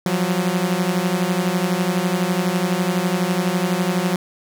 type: beating tone pair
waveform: sawtooth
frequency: 174.61 / 186.61 Hz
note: F3 / F#3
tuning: 0 / +15 cents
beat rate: 12 Hz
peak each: -17 dBFS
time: 0.06-4.16 s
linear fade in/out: 2 ms
effects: none